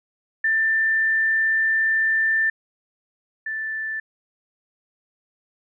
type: tone pair in turn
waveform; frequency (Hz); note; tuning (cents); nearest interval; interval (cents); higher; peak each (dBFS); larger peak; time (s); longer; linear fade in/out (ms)
sine; 1781 / 1762.6; A6 / A6; +21 / +3; unison; 18; first; -17 / -25; first; 0.44-2.5 / 3.46-4; first; 5
effects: none